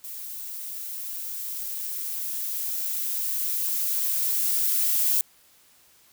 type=noise with level ramp; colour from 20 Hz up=violet; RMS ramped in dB=-37 to -22 dBFS; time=0.04-5.21 s; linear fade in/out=0 ms; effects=white hiss -58 dBFS RMS until 6.12 s